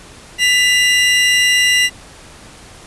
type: tone pair together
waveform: 40% pulse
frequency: 1988 / 2811 Hz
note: B6 / F7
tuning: +11 / +11 cents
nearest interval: tritone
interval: 600 cents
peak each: -12 dBFS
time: 0.38-1.9 s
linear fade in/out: 50 ms
effects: pink hiss -39 dBFS RMS until 2.86 s + resampled to 24000 Hz